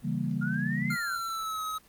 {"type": "chord", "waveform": "sine", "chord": "C# diminished seventh", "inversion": "none", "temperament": "equal", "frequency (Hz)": [138.59, 164.81, 196, 233.1], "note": ["C#3", "E3", "G3", "Bb3"], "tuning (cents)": [0, 0, 0, 0], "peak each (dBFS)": -33, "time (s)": [0.02, 0.97], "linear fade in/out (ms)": 50}
{"type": "clicks", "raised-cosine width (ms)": 0.2, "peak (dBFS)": -39, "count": 3, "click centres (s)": [0.313, 0.428, 0.544]}
{"type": "exponential two-way sweep", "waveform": "sine", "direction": "up then down", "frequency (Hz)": [1396.9, 2125, 1396.9], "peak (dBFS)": -33, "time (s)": [0.41, 1.17], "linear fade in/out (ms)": 10, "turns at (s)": 0.91}
{"type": "tone with pitch glide", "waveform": "square", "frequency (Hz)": [1396.9, 1273.6], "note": ["F6", "D#6"], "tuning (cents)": [0, 40], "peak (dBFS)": -32, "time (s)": [0.9, 1.78], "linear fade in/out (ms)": 5, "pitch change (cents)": -160, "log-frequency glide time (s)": [1.02, 1.62]}
{"effects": ["pink hiss -58 dBFS RMS until 1.88 s", "Opus 24 kbps"]}